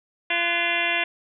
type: harmonic tone with a mistuned harmonic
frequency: 343.4 Hz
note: F4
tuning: 29 cents flat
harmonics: 1 / 2 / 3 / 4 / 5 / 6 / 7 / 8 / 9 / 10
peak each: -36 / -30 / -34 / -34 / -29 / -27 / -28 / -27 / -34 / -33 dBFS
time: 0.3-1.04 s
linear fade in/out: 5 ms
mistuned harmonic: 4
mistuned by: +140 cents
effects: none